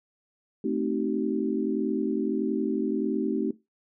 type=chord; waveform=sine; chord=A half-diminished seventh; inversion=none; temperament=equal with one note detuned; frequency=220 / 261.6 / 311.1 / 383 Hz; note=A3 / C4 / Eb4 / G4; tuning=0 / 0 / 0 / -40 cents; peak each=-30 dBFS; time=0.64-3.51 s; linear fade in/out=5 ms; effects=noise-tail reverb RT60 0.2 s tail -17 dB re dry